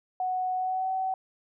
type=tone with pitch glide; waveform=sine; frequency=740 to 757.3 Hz; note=F#5 to F#5; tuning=0 to +40 cents; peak=-26 dBFS; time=0.2-1.14 s; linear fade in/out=2 ms; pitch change=+40 cents; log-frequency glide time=0.56-0.9 s; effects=none